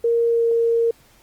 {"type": "tone with pitch glide", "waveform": "sine", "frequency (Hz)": [466.2, 462.7], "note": ["A#4", "A#4"], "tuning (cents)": [0, -13], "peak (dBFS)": -15, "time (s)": [0.04, 0.91], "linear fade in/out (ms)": 5, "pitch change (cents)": -13, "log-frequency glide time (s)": [0.27, 0.45], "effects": ["pink hiss -54 dBFS RMS until 1.22 s", "Opus 24 kbps"]}